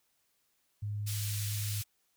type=tone; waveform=sine; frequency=103.83 Hz; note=G#2; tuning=in tune; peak=-33 dBFS; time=0.82-1.82 s; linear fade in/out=10 ms
type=band-pass noise; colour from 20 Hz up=white; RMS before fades=-40 dBFS; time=1.06-1.84 s; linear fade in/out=20 ms; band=2500 to 15000 Hz; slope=12 dB/octave
effects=white hiss -75 dBFS RMS until 2.16 s